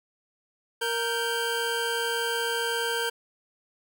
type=tone pair together; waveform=25% pulse; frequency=465.6 / 1566 Hz; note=A#4 / G6; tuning=-2 / -2 cents; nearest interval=octave + major sixth; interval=2100 cents; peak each=-25 dBFS; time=0.81-3.1 s; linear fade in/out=10 ms; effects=none